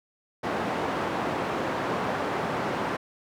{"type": "band-pass noise", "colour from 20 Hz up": "white", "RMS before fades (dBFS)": -29, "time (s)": [0.43, 2.97], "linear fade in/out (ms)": 10, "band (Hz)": [130, 1000], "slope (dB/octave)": 12, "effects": []}